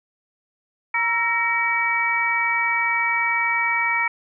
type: tone cluster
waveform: sine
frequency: 940 / 1339 / 1869 / 2283 Hz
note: A#5 / E6 / A#6 / D7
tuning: +14 / +27 / +4 / -50 cents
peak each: -25 / -28 / -25 / -21 dBFS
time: 0.94-4.08 s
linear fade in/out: 5 ms
effects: none